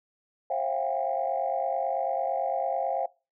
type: tone cluster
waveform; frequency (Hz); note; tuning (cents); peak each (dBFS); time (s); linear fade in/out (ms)
sine; 535 / 671 / 720 / 799; C5 / E5 / F#5 / G5; +38 / +31 / -47 / +33; -31; 0.5-3.06; 5
effects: noise-tail reverb RT60 0.3 s tail -24 dB re dry + tanh soft clip ceiling -16 dBFS